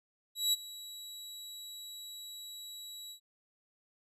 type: tone with ADSR envelope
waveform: sawtooth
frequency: 3900 Hz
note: B7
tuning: 23 cents flat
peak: -22 dBFS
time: 0.35-3.2 s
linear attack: 180 ms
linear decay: 24 ms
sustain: -19 dB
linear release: 91 ms
effects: resampled to 32000 Hz